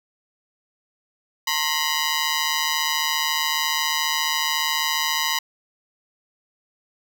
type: ring-modulated tone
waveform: 10% pulse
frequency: 987.8 Hz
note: B5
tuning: in tune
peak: -9 dBFS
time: 1.47-5.39 s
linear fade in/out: 5 ms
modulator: 77.2 Hz
effects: none